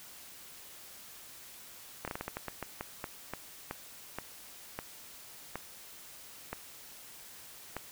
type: slowing click train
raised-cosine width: 0.5 ms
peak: -21 dBFS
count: 18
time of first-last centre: 2.05-7.767 s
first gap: 27 ms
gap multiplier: 1.27
effects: white hiss -51 dBFS RMS until 7.91 s